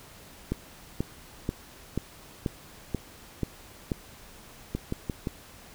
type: two click trains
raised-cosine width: 3 ms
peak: -16 / -14 dBFS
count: 4 / 8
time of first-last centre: 4.75-5.272 / 0.52-3.918 s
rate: 5.75 / 2.06 Hz
effects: pink hiss -50 dBFS RMS until 5.74 s